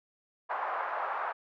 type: band-pass noise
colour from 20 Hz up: white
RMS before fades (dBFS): -34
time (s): 0.49-1.33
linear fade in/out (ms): 20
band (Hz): 650 to 1300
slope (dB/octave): 24
effects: none